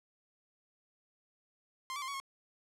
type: tone with pitch steps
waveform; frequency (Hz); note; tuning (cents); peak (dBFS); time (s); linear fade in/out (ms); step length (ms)
sawtooth; 1050 / 1150 / 1049 / 1121 / 1087; C6 / D6 / C6 / C#6 / C#6; +6 / -37 / +4 / +19 / -34; -34; 1.9-2.2; 0; 60
effects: low-pass 11000 Hz 12 dB/octave